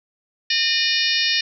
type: harmonic tone with a mistuned harmonic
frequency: 609 Hz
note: D#5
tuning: 37 cents flat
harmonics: 3 / 4 / 5 / 6 / 7 / 8 / 9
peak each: -25 / -25 / -25 / -25 / -25 / -25 / -25 dBFS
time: 0.5-1.41 s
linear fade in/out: 5 ms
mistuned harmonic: 5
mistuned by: -71 cents
effects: none